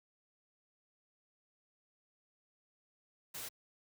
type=noise; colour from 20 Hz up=white; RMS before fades=-44 dBFS; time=3.34-3.49 s; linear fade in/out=10 ms; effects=high-pass 60 Hz 12 dB/octave